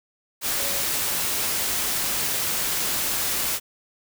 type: tone in noise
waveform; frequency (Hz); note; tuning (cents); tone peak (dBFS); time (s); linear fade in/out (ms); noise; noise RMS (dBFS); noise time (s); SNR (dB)
sine; 560; C#5; +18; -36; 0.56-0.85; 50; white; -25; 0.41-3.6; -14
effects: none